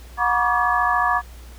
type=tone cluster; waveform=sine; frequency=726 / 960 / 1127 / 1181 / 1701 Hz; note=F#5 / B5 / C#6 / D6 / G#6; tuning=-33 / -49 / +28 / +9 / +41 cents; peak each=-23 dBFS; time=0.17-1.22 s; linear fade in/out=50 ms; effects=added 60 Hz sine -38 dBFS peak until 1.58 s + pink hiss -48 dBFS RMS until 1.58 s